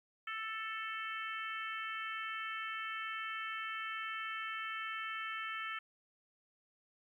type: harmonic tone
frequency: 441.1 Hz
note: A4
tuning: 4 cents sharp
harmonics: 3 / 4 / 5 / 6 / 7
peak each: -42 / -44 / -46 / -48 / -49 dBFS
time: 0.27-5.79 s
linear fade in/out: 5 ms
effects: 12-bit